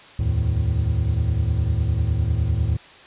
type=tone cluster; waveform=triangle; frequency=73.2 / 83.1 / 109.5 / 155.8 Hz; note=D2 / E2 / A2 / D#3; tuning=-5 / +15 / -8 / +3 cents; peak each=-21 / -22 / -20 / -29 dBFS; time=0.19-2.77 s; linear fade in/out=5 ms; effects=white hiss -45 dBFS RMS until 3.06 s + resampled to 8000 Hz